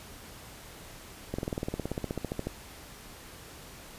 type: slowing click train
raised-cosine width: 2 ms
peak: -18 dBFS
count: 20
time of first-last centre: 1.34-2.47 s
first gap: 45 ms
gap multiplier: 1.03
effects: pink hiss -48 dBFS RMS until 3.98 s + resampled to 32000 Hz